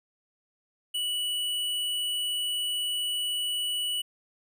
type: tone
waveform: square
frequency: 2949 Hz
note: F#7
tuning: 6 cents flat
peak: -28 dBFS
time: 0.94-4.02 s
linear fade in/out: 10 ms
effects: none